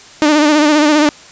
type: tone with vibrato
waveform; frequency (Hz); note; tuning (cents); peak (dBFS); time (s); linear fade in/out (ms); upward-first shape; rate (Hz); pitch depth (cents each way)
sawtooth; 300.4; D4; +39; -4; 0.22-1.09; 0; sine; 15; 56
effects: white hiss -38 dBFS RMS until 1.31 s + resampled to 16000 Hz